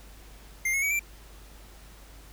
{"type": "tone with pitch steps", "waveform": "square", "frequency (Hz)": [2100, 2180, 2264, 2350], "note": ["C7", "C#7", "C#7", "D7"], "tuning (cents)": [6, -29, 36, 1], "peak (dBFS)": -25, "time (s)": [0.65, 0.994], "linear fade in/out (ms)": 5, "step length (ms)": 86, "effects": ["added 50 Hz sine -48 dBFS peak until 2.32 s", "pink hiss -53 dBFS RMS until 2.32 s"]}